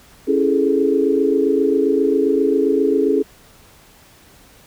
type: chord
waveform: sine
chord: A major seventh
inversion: first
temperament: just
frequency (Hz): 275 / 330 / 412.5 / 440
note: C#4 / E4 / G#4 / A4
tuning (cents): -14 / +2 / -12 / 0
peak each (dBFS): -19 / -21 / -17 / -20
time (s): 0.27-3.23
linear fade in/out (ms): 20
effects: pink hiss -48 dBFS RMS until 4.66 s